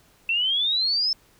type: exponential sweep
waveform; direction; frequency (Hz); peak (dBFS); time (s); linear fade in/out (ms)
sine; up; 2659 to 5320; -20; 0.29-1.13; 2
effects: pink hiss -58 dBFS RMS until 1.39 s